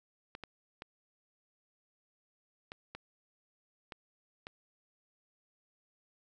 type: clicks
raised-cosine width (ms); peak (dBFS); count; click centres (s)
0.3; -27; 7; 0.351 / 0.437 / 0.821 / 2.719 / 2.95 / 3.922 / 4.469
effects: none